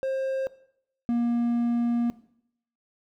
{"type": "tone pair in turn", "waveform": "triangle", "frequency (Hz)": [532, 237], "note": ["C5", "A#3"], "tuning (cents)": [29, 29], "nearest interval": "octave + major second", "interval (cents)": 1400, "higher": "first", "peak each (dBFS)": [-23, -20], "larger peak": "second", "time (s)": [[0.03, 0.47], [1.09, 2.1]], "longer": "second", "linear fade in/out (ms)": 0, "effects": ["noise-tail reverb RT60 0.7 s tail -18 dB re dry"]}